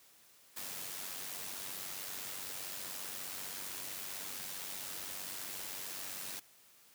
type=noise with amplitude modulation; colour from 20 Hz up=white; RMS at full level=-41 dBFS; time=0.56-6.4 s; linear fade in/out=10 ms; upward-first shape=sine; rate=95.4 Hz; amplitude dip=50%; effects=white hiss -63 dBFS RMS until 6.94 s + high-pass 100 Hz 12 dB/octave